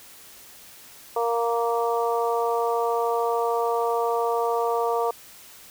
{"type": "harmonic tone", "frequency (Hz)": 233.1, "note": "A#3", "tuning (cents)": 0, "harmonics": [2, 3, 4, 5], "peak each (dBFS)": [-24, -27, -28, -30], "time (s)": [1.16, 5.11], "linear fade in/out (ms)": 5, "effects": ["white hiss -47 dBFS RMS until 5.7 s"]}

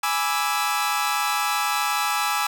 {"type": "chord", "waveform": "sawtooth", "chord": "E dominant seventh", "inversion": "first", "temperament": "equal", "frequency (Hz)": [830.6, 987.8, 1174.7, 1318.5], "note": ["G#5", "B5", "D6", "E6"], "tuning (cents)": [0, 0, 0, 0], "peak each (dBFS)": [-22, -26, -25, -22], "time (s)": [0.03, 2.47], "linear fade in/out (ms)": 5, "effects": []}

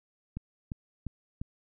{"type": "click train", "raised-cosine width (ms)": 5, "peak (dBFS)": -23, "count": 4, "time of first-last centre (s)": [0.37, 1.415], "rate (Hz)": 2.87, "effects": []}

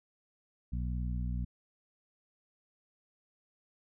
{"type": "harmonic tone", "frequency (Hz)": 61, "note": "B1", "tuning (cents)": -21, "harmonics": [1, 2, 3, 4], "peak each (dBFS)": [-33, -39, -41, -47], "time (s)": [0.72, 1.45], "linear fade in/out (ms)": 10, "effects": []}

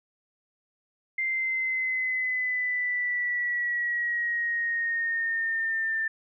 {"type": "exponential sweep", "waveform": "sine", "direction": "down", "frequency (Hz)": [2093, 1783], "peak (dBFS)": -25, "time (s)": [1.18, 6.08], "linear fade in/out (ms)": 5, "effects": []}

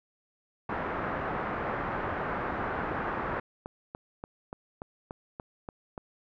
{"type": "low-pass noise", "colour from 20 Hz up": "white", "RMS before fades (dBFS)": -33, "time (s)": [0.69, 3.4], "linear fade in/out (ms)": 5, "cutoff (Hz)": 1500, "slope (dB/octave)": 24}
{"type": "click train", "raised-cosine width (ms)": 1, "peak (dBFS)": -24, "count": 13, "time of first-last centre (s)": [2.5, 5.978], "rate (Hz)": 3.45}
{"effects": []}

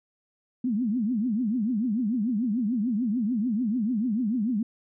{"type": "tone with vibrato", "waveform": "sine", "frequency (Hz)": 228.2, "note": "A#3", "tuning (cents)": -37, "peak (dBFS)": -23, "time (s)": [0.64, 4.63], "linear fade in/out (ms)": 5, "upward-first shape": "triangle", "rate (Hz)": 6.8, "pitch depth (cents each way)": 280, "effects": []}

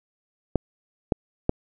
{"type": "clicks", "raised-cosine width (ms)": 2, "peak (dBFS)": -6, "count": 3, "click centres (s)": [0.557, 1.122, 1.494], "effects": []}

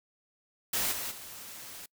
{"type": "noise with level steps", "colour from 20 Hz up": "white", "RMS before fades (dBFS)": [-30, -36, -45], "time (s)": [0.73, 1.86], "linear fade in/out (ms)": 5, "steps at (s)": [0.91, 1.1], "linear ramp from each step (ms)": 20, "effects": ["noise-tail reverb RT60 0.1 s tail -26 dB re dry"]}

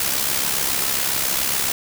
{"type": "noise with amplitude modulation", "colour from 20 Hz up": "white", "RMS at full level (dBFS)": -19, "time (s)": [0, 1.72], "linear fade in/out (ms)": 2, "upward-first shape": "sine", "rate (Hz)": 67.2, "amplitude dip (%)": 55, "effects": []}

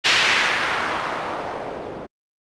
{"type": "noise with low-pass filter sweep", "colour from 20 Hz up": "blue", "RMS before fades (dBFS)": -22, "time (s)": [0.04, 2.07], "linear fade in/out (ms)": 20, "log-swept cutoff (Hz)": [2900, 410], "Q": 1.2, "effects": ["low-pass 7000 Hz 12 dB/octave", "Opus 48 kbps"]}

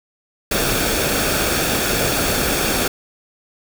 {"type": "noise with comb filter", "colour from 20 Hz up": "pink", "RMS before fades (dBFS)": -19, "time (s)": [0.51, 2.88], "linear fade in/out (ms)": 5, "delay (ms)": 1, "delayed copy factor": -0.5, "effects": []}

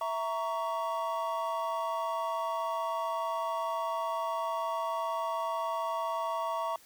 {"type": "chord", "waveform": "triangle", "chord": "A# diminished", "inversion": "second", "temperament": "equal with one note detuned", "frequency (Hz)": [659.3, 932.3, 1121], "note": ["E5", "A#5", "C#6"], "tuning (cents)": [0, 0, 19], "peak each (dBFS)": -33, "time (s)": [0.01, 6.76], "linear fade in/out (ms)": 2, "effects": ["white hiss -58 dBFS RMS until 6.85 s"]}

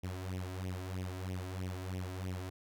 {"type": "tone with flanger", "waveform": "sawtooth", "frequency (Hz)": 92.5, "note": "F#2", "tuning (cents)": 0, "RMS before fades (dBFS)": -40, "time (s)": [0.03, 2.5], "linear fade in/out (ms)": 10, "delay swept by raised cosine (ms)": [0.33, 3.13], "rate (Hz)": 3.1, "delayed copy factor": 0.8, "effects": []}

